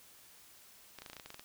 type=clicks; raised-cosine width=0.2 ms; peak=-29 dBFS; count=11; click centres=0.987 / 1.02 / 1.062 / 1.099 / 1.132 / 1.167 / 1.198 / 1.26 / 1.304 / 1.344 / 1.395 s; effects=white hiss -59 dBFS RMS until 1.44 s